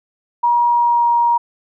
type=tone with pitch glide; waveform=sine; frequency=954 to 945.8 Hz; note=A#5 to A#5; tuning=+40 to +25 cents; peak=-11 dBFS; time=0.43-1.38 s; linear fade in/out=10 ms; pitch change=-15 cents; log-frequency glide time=0.68-1.1 s; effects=none